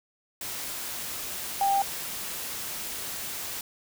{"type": "tone in noise", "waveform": "sine", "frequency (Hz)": 792, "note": "G5", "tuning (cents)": 18, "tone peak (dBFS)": -21, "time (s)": [1.61, 1.82], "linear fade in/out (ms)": 2, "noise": "white", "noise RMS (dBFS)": -35, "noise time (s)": [0.41, 3.61], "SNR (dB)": 11, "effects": []}